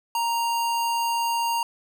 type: tone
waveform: square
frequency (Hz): 932.3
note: A#5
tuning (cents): 0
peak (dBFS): -23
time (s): 0.15-1.63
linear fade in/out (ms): 2
effects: none